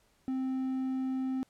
triangle tone, 261.6 Hz, C4, in tune, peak -28 dBFS, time 0.28-1.43 s, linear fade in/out 0 ms, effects pink hiss -69 dBFS RMS until 1.49 s + low-pass 12000 Hz 12 dB/octave

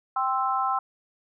sine chord, C major, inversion second, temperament equal, 784 / 1046.5 / 1318.5 Hz, G5 / C6 / E6, 0 / 0 / 0 cents, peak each -27 dBFS, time 0.16-0.79 s, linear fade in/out 5 ms, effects none

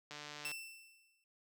click train, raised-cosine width 0.2 ms, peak -30 dBFS, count 61, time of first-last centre 0.11-0.515 s, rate 148 Hz
sawtooth tone with exponential decay, 2675 Hz, E7, 25 cents sharp, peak -35 dBFS, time 0.45-1.24 s, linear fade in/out 1 ms, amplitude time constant 170 ms
effects noise-tail reverb RT60 0.1 s tail -26 dB re dry + high-pass 100 Hz 12 dB/octave

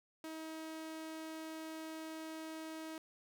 sawtooth tone, 318.3 Hz, D#4, 39 cents sharp, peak -40 dBFS, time 0.24-2.98 s, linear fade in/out 2 ms, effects none

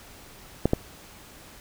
clicks, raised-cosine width 2 ms, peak -6 dBFS, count 2, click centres 0.656 / 0.734 s, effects pink hiss -48 dBFS RMS until 1.6 s

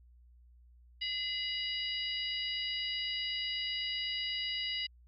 harmonic tone with a mistuned harmonic, 968 Hz, B5, 35 cents flat, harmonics 2 / 3 / 4 / 5, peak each -41 / -36 / -42 / -40 dBFS, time 1.01-4.87 s, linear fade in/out 10 ms, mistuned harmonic 2, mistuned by +90 cents, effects added 60 Hz sine -57 dBFS peak until 5.07 s

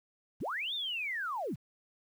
sine linear two-way sweep, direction up then down, 30 to 3700 to 78 Hz, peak -33 dBFS, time 0.4-1.56 s, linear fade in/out 20 ms, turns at 0.74 s, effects 10-bit

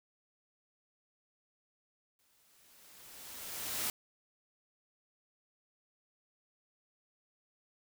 white noise with exponential growth, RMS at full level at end -34 dBFS, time 2.19-3.9 s, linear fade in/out 1 ms, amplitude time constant 370 ms, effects none

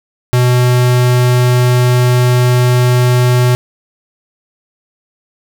square tone, 124.1 Hz, B2, 9 cents sharp, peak -8 dBFS, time 0.33-3.55 s, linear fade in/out 0 ms, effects none

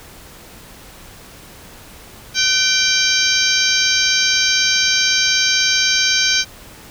harmonic tone with a mistuned harmonic, 784 Hz, G5, in tune, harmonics 2 / 3 / 4 / 5 / 6 / 7 / 8, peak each -21 / -21 / -21 / -21 / -21 / -21 / -21 dBFS, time 2.34-6.45 s, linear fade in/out 50 ms, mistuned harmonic 2, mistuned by -53 cents, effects pink hiss -40 dBFS RMS until 6.9 s

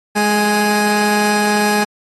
25% pulse tone pair together, 209.3 / 830.6 Hz, G#3 / G#5, +14 / 0 cents, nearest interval 2 octaves, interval 2386 cents, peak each -12 dBFS, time 0.15-1.85 s, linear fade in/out 20 ms, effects AAC 32 kbps

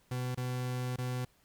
40% pulse tone with dropouts, 125.6 Hz, B2, 30 cents sharp, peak -32 dBFS, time 0.11-1.25 s, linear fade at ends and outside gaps 5 ms, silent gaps 0.348-0.374 / 0.962-0.984 s, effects pink hiss -68 dBFS RMS until 1.44 s

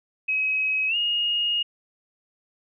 sine tone with pitch glide, 2547 to 2859 Hz, D#7 to F7, +40 to +40 cents, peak -21 dBFS, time 0.28-1.63 s, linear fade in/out 10 ms, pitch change +200 cents, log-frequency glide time 0.88-0.96 s, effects none

